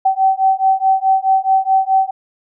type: beating tone pair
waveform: sine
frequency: 765 / 769.7 Hz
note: G5 / G5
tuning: -42 / -32 cents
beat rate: 4.7 Hz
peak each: -14 dBFS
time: 0.05-2.11 s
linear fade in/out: 10 ms
effects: none